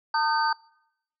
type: tone cluster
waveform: sine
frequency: 904 / 1226 / 1536 / 4613 Hz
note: A5 / D#6 / G6 / D8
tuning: +47 / -26 / -36 / -32 cents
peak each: -23 / -28 / -28 / -32 dBFS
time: 0.14-0.53 s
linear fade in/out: 5 ms
effects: noise-tail reverb RT60 0.8 s tail -25 dB re dry